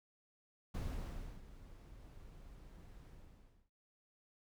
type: noise with ADSR envelope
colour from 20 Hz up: brown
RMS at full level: -39 dBFS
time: 0.74-3.7 s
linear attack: 9 ms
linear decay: 660 ms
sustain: -16 dB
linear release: 620 ms
effects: none